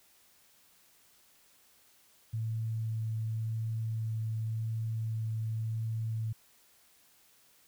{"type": "tone with vibrato", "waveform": "sine", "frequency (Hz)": 111.5, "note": "A2", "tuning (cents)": 23, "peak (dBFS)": -31, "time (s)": [2.33, 6.33], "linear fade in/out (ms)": 10, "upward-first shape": "sine", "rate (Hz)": 0.91, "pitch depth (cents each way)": 9, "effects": ["white hiss -64 dBFS RMS until 7.67 s"]}